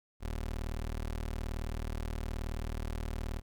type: tone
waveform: 25% pulse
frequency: 38.89 Hz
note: D#1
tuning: in tune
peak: -31 dBFS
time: 0.2-3.42 s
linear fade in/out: 50 ms
effects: 12-bit